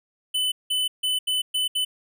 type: tone bursts at uneven times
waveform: square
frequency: 3011 Hz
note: F#7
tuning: 30 cents sharp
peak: -22 dBFS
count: 6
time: 0.34-0.52 / 0.7-0.88 / 1.03-1.19 / 1.27-1.42 / 1.54-1.68 / 1.75-1.85 s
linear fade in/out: 10 ms
effects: none